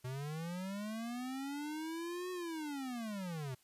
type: linear two-way sweep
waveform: square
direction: up then down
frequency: 123.8 to 367.9 to 123.8 Hz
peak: -40 dBFS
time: 0.04-3.55 s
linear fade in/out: 10 ms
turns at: 2.31 s
effects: white hiss -70 dBFS RMS until 3.63 s + resampled to 32000 Hz